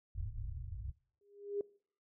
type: low-pass noise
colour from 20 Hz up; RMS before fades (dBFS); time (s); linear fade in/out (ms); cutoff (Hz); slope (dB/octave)
white; -42; 0.15-0.92; 10; 120; 96
type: tone with exponential growth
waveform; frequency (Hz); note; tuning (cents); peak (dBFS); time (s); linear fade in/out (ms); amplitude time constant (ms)
sine; 405.9; G#4; -40; -31; 1.21-1.61; 2; 85
effects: noise-tail reverb RT60 0.5 s tail -22 dB re dry